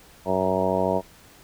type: harmonic tone with a mistuned harmonic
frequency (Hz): 93.8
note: F#2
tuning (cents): +24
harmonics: 1 / 2 / 3 / 4 / 5 / 6 / 7 / 8 / 9 / 10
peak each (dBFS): -35 / -29 / -32 / -30 / -28 / -27 / -26 / -36 / -34 / -29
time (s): 0.25-1.02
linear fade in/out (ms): 50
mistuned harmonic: 1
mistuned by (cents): +30
effects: pink hiss -51 dBFS RMS until 1.43 s